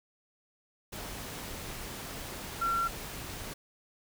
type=tone in noise; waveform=sine; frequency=1364 Hz; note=F6; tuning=41 cents flat; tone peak=-27 dBFS; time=2.61-2.88 s; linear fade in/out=10 ms; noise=pink; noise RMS=-41 dBFS; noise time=0.92-3.54 s; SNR=+11 dB; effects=none